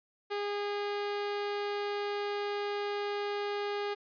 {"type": "tone", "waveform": "sawtooth", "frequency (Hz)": 409.1, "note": "G#4", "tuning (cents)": -26, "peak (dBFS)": -28, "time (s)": [0.3, 3.95], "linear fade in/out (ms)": 20, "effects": ["resampled to 11025 Hz"]}